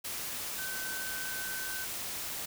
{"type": "tone in noise", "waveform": "sine", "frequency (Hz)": 1528, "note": "G6", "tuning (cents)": -45, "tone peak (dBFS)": -39, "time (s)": [0.58, 1.85], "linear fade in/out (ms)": 10, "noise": "white", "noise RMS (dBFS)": -38, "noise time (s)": [0.04, 2.46], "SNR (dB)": -4, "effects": []}